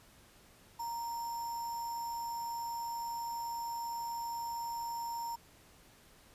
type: tone with sample-and-hold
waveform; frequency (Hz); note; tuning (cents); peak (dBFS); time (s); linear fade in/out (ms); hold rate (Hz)
sine; 932.3; A#5; 0; -36; 0.79-5.36; 10; 6300
effects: pink hiss -61 dBFS RMS until 6.34 s + resampled to 32000 Hz